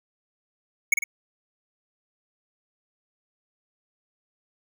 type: tone with echo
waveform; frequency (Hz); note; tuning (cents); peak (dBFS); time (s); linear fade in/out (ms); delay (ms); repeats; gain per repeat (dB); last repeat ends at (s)
square; 2215; C#7; -2; -15; 0.92-0.94; 5; 50; 2; -6; 1.04
effects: none